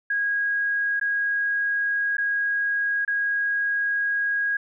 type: tone with dropouts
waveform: sine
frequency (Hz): 1643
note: G#6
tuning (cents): -19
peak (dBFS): -21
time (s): 0.1-4.57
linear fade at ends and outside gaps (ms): 5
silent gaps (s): 0.998-1.012 / 2.17-2.181 / 3.05-3.077
effects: none